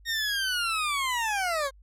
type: linear sweep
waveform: 20% pulse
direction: down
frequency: 1864.7 to 523.3 Hz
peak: -21 dBFS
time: 0.05-1.71 s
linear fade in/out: 50 ms
effects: added 50 Hz sine -51 dBFS peak until 1.82 s + low-pass 12000 Hz 12 dB/octave